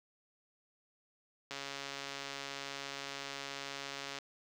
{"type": "click train", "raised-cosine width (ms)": 0.2, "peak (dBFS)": -24, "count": 373, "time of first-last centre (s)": [1.51, 4.186], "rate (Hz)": 139, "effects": ["high-pass 60 Hz 12 dB/octave", "9-bit"]}